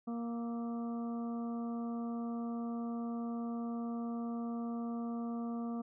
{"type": "harmonic tone with a mistuned harmonic", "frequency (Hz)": 233.8, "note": "A#3", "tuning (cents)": 5, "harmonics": [1, 2, 3, 4, 5, 6], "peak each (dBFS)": [-36, -48, -48, -59, -51, -63], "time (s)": [0.07, 5.82], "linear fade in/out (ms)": 10, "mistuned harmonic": 6, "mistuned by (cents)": -98, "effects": []}